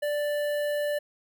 square tone with notch filter, 587.3 Hz, D5, in tune, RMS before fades -28 dBFS, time 0.02-0.99 s, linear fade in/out 10 ms, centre 5900 Hz, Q 0.58, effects none

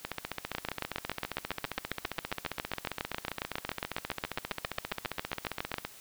two click trains, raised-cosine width 0.3 ms, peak -17 / -15 dBFS, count 88 / 39, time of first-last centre 0.05-5.85 / 0.55-5.741 s, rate 15 / 7.32 Hz, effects white hiss -52 dBFS RMS until 6 s

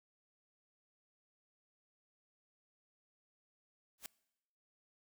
white noise with exponential growth, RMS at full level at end -41 dBFS, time 3.98-4.06 s, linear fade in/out 1 ms, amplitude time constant 16 ms, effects noise-tail reverb RT60 0.9 s tail -23 dB re dry

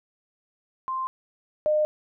sine tone pair in turn, 1046.5 / 608.7 Hz, C6 / D#5, 0 / -38 cents, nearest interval major sixth, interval 938 cents, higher first, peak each -26 / -19 dBFS, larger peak second, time 0.88-1.07 / 1.66-1.85 s, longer neither, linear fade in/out 0 ms, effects none

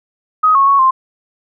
sine tone with pitch steps, 1258 / 1097 / 1110 / 1051 Hz, D#6 / C#6 / C#6 / C6, +19 / -18 / +2 / +7 cents, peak -7 dBFS, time 0.43-0.91 s, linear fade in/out 10 ms, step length 120 ms, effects none

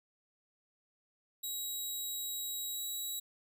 10% pulse tone with pitch glide, 3848 to 3877 Hz, B7 to B7, -46 to -33 cents, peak -30 dBFS, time 1.43-3.2 s, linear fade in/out 10 ms, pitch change +13 cents, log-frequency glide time 2.73-2.78 s, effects none

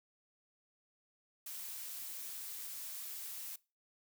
blue noise, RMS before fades -45 dBFS, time 1.46-3.56 s, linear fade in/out 5 ms, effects noise-tail reverb RT60 0.3 s tail -22 dB re dry

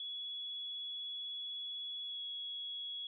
sine tone with pitch glide, 3379 to 3348 Hz, G#7 to G#7, +29 to +13 cents, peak -40 dBFS, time 0-3.07 s, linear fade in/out 2 ms, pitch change -16 cents, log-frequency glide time 2.04-2.22 s, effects none

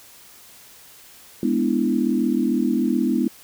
sine chord, E dominant seventh, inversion first, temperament equal, 207.7 / 246.9 / 293.7 / 329.6 Hz, G#3 / B3 / D4 / E4, 0 / 0 / 0 / 0 cents, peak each -24 / -21 / -25 / -24 dBFS, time 1.43-3.28 s, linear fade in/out 2 ms, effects white hiss -47 dBFS RMS until 3.43 s

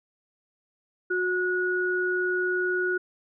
sine tone pair together, 364.5 / 1458 Hz, F#4 / F#6, -26 / -26 cents, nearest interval 2 octaves, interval 2400 cents, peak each -26 dBFS, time 1.1-2.98 s, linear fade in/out 10 ms, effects none

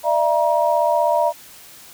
sine tone cluster, 599 / 675 / 949 Hz, D5 / E5 / A#5, +34 / +41 / +31 cents, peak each -19 dBFS, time 0.03-1.33 s, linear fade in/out 50 ms, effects white hiss -43 dBFS RMS until 1.93 s

